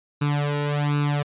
sawtooth tone with flanger, 145.8 Hz, D3, 12 cents flat, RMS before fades -23 dBFS, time 0.21-1.23 s, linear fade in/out 10 ms, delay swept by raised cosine 0.76 to 2.16 ms, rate 1.3 Hz, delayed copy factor +0.85, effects resampled to 8000 Hz

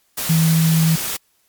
sine tone in noise, 161.7 Hz, E3, 33 cents flat, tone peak -12 dBFS, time 0.29-0.96 s, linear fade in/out 10 ms, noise white, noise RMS -24 dBFS, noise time 0.17-1.17 s, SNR +9 dB, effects white hiss -62 dBFS RMS until 1.48 s + MP3 96 kbps

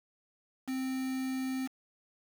triangle tone with quantisation, 261.6 Hz, C4, in tune, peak -30 dBFS, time 0.67-1.68 s, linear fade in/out 20 ms, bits 7, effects none

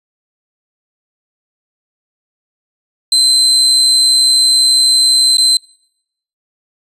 35% pulse tone with dropouts, 4083 Hz, C8, 43 cents flat, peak -6 dBFS, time 3.12-5.57 s, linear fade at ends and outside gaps 2 ms, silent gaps 5.371-5.381 s, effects noise-tail reverb RT60 0.8 s tail -26 dB re dry + resampled to 32000 Hz

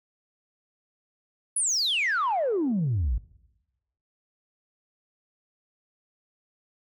sine exponential sweep, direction down, 10560 to 50 Hz, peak -21 dBFS, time 1.56-3.18 s, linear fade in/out 5 ms, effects noise-tail reverb RT60 1.0 s tail -22 dB re dry + tanh soft clip ceiling -20 dBFS

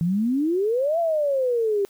sine exponential two-way sweep, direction up then down, 161.6 to 688 to 391.2 Hz, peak -19 dBFS, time 0.01-1.85 s, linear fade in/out 0 ms, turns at 0.99 s, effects white hiss -57 dBFS RMS until 1.89 s

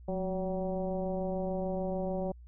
sine tone with frequency modulation, 372.6 Hz, F#4, 12 cents sharp, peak -30 dBFS, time 0.08-2.32 s, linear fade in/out 5 ms, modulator 193 Hz, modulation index 1.7, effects added 60 Hz sine -48 dBFS peak until 2.47 s

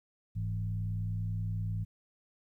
sine tone with frequency modulation, 104.2 Hz, G#2, 6 cents sharp, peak -31 dBFS, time 0.35-1.85 s, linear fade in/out 20 ms, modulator 59.4 Hz, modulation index 0.75, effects 12-bit

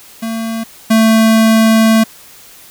square tone pair in turn, 225 / 222.4 Hz, A3 / A3, +39 / +19 cents, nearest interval unison, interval 20 cents, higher first, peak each -18 / -7 dBFS, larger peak second, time 0.22-0.64 / 0.9-2.04 s, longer second, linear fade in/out 10 ms, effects white hiss -39 dBFS RMS until 2.7 s

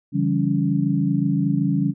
sine tone cluster, 143.8 / 169.1 / 197.2 / 281.1 Hz, D3 / E3 / G3 / C#4, -36 / +44 / +11 / +24 cents, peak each -23 dBFS, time 0.12-1.94 s, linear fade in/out 50 ms, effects none

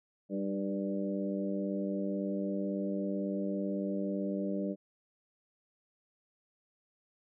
harmonic tone with a mistuned harmonic, 98 Hz, G2, in tune, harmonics 2 / 3 / 4 / 5 / 6, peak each -34 / -37 / -42 / -42 / -40 dBFS, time 0.29-4.76 s, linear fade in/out 50 ms, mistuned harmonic 3, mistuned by +33 cents, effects none

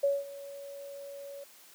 sine tone with ADSR envelope, 561 Hz, C#5, 21 cents sharp, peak -22 dBFS, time 0.03-1.44 s, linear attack 9 ms, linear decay 200 ms, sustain -19 dB, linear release 6 ms, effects white hiss -56 dBFS RMS until 1.74 s + high-pass 200 Hz 12 dB/octave

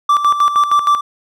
triangle tone with tremolo, 1169 Hz, D6, 8 cents flat, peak -6 dBFS, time 0.09-1.01 s, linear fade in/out 5 ms, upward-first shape square, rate 6.4 Hz, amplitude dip 65%, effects none

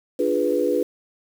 sine chord, D diminished seventh, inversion none, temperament equal with one note detuned, 295.2 / 349.2 / 415.3 / 493.9 Hz, D4 / F4 / Ab4 / Cb5, +9 / 0 / 0 / 0 cents, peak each -25 / -25 / -24 / -22 dBFS, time 0.19-0.83 s, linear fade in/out 5 ms, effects 7-bit

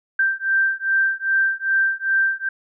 sine beating tone pair, 1568 / 1570.5 Hz, G6 / G6, 0 / +3 cents, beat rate 2.5 Hz, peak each -20 dBFS, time 0.19-2.49 s, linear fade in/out 5 ms, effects none

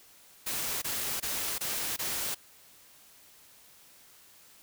white noise bursts, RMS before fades -33 dBFS, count 5, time 0.46-2.348 s, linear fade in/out 10 ms, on 360 ms, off 22 ms, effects white hiss -57 dBFS RMS until 4.62 s

